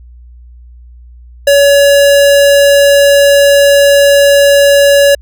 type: tone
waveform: square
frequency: 565 Hz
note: C#5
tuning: 33 cents sharp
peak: -4 dBFS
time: 1.47-5.15 s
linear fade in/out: 5 ms
effects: added 60 Hz sine -32 dBFS peak until 5.21 s